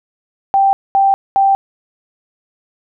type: tone bursts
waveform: sine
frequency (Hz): 784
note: G5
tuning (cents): 0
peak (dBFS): -8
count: 3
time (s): 0.54-1.55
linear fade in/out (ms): 0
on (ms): 190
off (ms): 220
effects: none